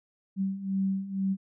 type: beating tone pair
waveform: sine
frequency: 191.7 / 193.8 Hz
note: G3 / G3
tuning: -38 / -20 cents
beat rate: 2.1 Hz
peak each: -32 / -28 dBFS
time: 0.36-1.37 s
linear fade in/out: 50 ms
effects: none